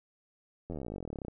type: slowing click train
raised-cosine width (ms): 2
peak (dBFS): -26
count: 30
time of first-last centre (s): 0.7-1.283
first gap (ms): 11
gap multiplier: 1.04
effects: none